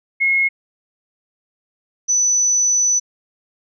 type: tone pair in turn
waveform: sine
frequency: 2165 / 5980 Hz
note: C#7 / F#8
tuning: -41 / +17 cents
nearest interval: octave + tritone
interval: 1758 cents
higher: second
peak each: -13 dBFS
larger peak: neither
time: 0.2-0.49 / 2.08-3 s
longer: second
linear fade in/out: 20 ms
effects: none